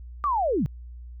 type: linear sweep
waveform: sine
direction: down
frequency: 1207 to 116.54 Hz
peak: -21 dBFS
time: 0.24-0.66 s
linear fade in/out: 0 ms
effects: added 60 Hz sine -38 dBFS peak until 1.2 s